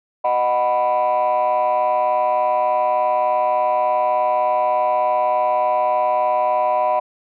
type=chord; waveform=sine; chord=B major; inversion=first; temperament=just; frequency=617.4 / 740.8 / 987.8 Hz; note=D#5 / F#5 / B5; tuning=-14 / +2 / 0 cents; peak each=-18 dBFS; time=0.24-7 s; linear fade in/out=10 ms; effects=tanh soft clip ceiling -11 dBFS